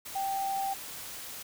sine tone in noise, 782 Hz, G5, 4 cents flat, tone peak -29 dBFS, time 0.15-0.74 s, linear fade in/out 10 ms, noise white, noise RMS -42 dBFS, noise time 0.05-1.43 s, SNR +10 dB, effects none

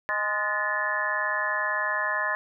harmonic tone with a mistuned harmonic, 207.7 Hz, G#3, in tune, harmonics 3 / 4 / 5 / 6 / 7 / 8 / 9, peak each -34 / -38 / -30 / -37 / -37 / -27 / -35 dBFS, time 0.09-2.35 s, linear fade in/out 0 ms, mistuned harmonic 8, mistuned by +71 cents, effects none

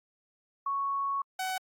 sine / sawtooth tone pair in turn, 1108.7 / 750.8 Hz, C#6 / F#5, 0 / +25 cents, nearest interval perfect fifth, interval 675 cents, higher first, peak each -28 / -27 dBFS, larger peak second, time 0.66-1.22 / 1.39-1.58 s, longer first, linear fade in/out 5 ms, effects AAC 64 kbps

